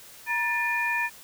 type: tone cluster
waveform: sine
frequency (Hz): 948 / 1771 / 2426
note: A#5 / A6 / D#7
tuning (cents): +29 / +11 / -44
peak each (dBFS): -30 / -27 / -28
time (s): 0.26-1.1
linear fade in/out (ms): 50
effects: white hiss -48 dBFS RMS until 1.23 s